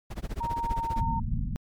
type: noise with tremolo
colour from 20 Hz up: brown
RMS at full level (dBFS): -31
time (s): 0.1-1.03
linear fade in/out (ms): 10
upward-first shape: sine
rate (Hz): 15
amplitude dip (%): 100
type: tone with pitch glide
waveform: sine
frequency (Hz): 932.3 to 915.8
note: A#5 to A#5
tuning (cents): 0 to -31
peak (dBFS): -28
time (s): 0.4-1.2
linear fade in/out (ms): 10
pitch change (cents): -31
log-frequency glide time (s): 0.54-0.94
type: low-pass noise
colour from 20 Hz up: pink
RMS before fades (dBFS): -29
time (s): 0.96-1.56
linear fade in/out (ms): 0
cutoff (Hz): 240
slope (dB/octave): 96
effects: MP3 96 kbps